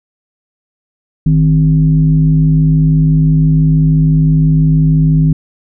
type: tone with frequency modulation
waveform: sine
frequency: 155.56 Hz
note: D#3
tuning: in tune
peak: -6 dBFS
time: 1.26-5.33 s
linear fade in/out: 5 ms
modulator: 106 Hz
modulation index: 0.58
effects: none